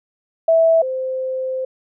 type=tone pair in turn; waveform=sine; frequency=655 / 519.9 Hz; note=E5 / C5; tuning=-11 / -11 cents; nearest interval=major third; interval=400 cents; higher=first; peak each=-10 / -20 dBFS; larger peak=first; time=0.48-0.82 / 0.82-1.65 s; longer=second; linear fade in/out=5 ms; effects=none